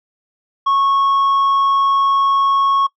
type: tone with tanh clipping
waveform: sine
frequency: 1100 Hz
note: C#6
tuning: 14 cents flat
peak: -13 dBFS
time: 0.66-2.87 s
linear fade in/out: 10 ms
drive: 4 dB
effects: noise-tail reverb RT60 0.1 s tail -21 dB re dry